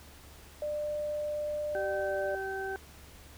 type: tone with pitch glide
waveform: sine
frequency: 597 to 589.8 Hz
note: D5 to D5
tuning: +28 to +7 cents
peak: -31 dBFS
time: 0.62-2.35 s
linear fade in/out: 2 ms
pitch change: -21 cents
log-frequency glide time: 1.99-2.13 s
type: harmonic tone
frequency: 385.9 Hz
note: G4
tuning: 27 cents flat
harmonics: 1 / 2 / 4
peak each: -36 / -39 / -38 dBFS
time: 1.75-2.76 s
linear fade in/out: 0 ms
effects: added 72 Hz sine -54 dBFS peak until 3.37 s + pink hiss -54 dBFS RMS until 3.37 s